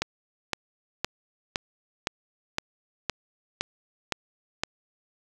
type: click train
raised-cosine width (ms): 0.2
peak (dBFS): -8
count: 10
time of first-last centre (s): 0.02-4.635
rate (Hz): 1.95
effects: 7-bit